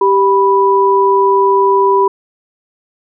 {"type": "tone pair together", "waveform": "sine", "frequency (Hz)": [392, 985.3], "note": ["G4", "B5"], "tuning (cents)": [0, -4], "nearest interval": "octave + major third", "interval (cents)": 1596, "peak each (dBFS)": -10, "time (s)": [0.01, 2.08], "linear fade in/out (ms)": 5, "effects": []}